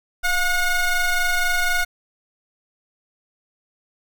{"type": "ring-modulated tone", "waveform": "35% pulse", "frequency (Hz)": 720, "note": "F#5", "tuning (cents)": -47, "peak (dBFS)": -13, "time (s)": [0.23, 1.85], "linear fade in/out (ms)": 20, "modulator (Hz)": 732, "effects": []}